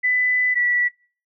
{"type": "tone pair in turn", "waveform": "sine", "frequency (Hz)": [1998, 1952.4], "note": ["B6", "B6"], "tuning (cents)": [20, -20], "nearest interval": "unison", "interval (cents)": 40, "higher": "first", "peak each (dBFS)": -16, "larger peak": "neither", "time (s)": [[0.03, 0.55], [0.55, 0.89]], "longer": "first", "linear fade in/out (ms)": 20, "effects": ["noise-tail reverb RT60 0.4 s tail -22 dB re dry"]}